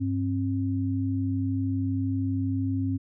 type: tone pair together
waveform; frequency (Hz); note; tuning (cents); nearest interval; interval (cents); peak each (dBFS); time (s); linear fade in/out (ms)
sine; 100 / 267.3; G2 / C4; +35 / +37; octave + perfect fourth; 1702; -27; 0-2.98; 20
effects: none